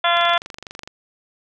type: harmonic tone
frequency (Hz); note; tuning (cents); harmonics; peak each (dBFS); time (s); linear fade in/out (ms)
343.7; F4; -28; 2 / 3 / 4 / 5 / 6 / 7 / 8 / 9 / 10; -19 / -22 / -21 / -25 / -27 / -30 / -31 / -31 / -22; 0.04-0.38; 5
type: click train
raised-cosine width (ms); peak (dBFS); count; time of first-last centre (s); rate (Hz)
0.2; -17; 18; 0.17-0.875; 24.1
effects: none